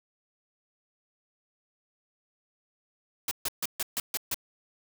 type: noise bursts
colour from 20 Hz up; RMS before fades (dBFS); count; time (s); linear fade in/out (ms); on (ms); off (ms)
white; -30; 7; 3.28-4.344; 2; 32; 140
effects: none